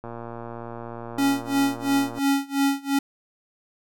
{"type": "click train", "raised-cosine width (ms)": 1, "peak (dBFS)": -22, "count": 252, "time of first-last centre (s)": [0.04, 2.185], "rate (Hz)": 117}
{"type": "tone with tremolo", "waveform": "square", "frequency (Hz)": 277.2, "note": "C#4", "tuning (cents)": 0, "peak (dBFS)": -18, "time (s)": [1.18, 2.99], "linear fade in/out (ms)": 5, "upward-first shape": "sine", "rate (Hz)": 2.9, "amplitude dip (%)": 95}
{"effects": []}